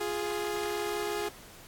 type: tone pair together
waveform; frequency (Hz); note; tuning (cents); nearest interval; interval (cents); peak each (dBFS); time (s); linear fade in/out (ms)
sawtooth; 349.1 / 415.3; F4 / G#4; -1 / 0; minor third; 301; -32 / -28; 0-1.29; 10
effects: pink hiss -51 dBFS RMS until 1.67 s + AAC 64 kbps